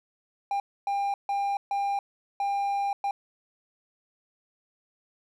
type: tone bursts at uneven times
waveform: triangle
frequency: 800 Hz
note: G5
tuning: 35 cents sharp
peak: -23 dBFS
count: 6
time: 0.51-0.6 / 0.87-1.14 / 1.29-1.57 / 1.71-1.99 / 2.4-2.93 / 3.04-3.11 s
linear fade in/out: 2 ms
effects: none